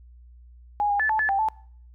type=tone with pitch steps; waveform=sine; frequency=827 / 813 / 1739 / 871 / 1729 / 787 / 873 Hz; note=G#5 / G#5 / A6 / A5 / A6 / G5 / A5; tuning=-8 / -37 / -21 / -18 / -31 / +7 / -14 cents; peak=-20 dBFS; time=0.8-1.486 s; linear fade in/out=0 ms; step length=98 ms; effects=noise-tail reverb RT60 0.6 s tail -24 dB re dry + added 60 Hz sine -46 dBFS peak until 1.94 s